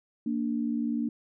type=tone pair together; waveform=sine; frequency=231.8 / 292 Hz; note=A#3 / D4; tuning=-10 / -10 cents; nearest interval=major third; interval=400 cents; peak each=-28 / -31 dBFS; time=0.26-1.09 s; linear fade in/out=5 ms; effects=none